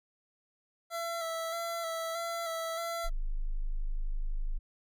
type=tone with vibrato; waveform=25% pulse; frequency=666 Hz; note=E5; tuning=18 cents sharp; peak=-30 dBFS; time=0.9-3.1 s; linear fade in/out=50 ms; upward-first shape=square; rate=1.6 Hz; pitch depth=24 cents each way
type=tone; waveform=sine; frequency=25.96 Hz; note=G#0; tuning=in tune; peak=-29 dBFS; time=3.04-4.59 s; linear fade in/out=20 ms
effects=none